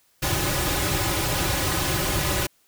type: noise with comb filter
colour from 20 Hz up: pink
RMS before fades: -24 dBFS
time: 0.22-2.47 s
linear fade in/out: 10 ms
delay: 4.4 ms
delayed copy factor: -0.85
effects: white hiss -63 dBFS RMS until 2.67 s